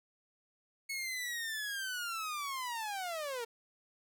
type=linear sweep; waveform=sawtooth; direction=down; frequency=2205 to 449.9 Hz; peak=-33 dBFS; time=0.89-3.45 s; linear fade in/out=10 ms; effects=none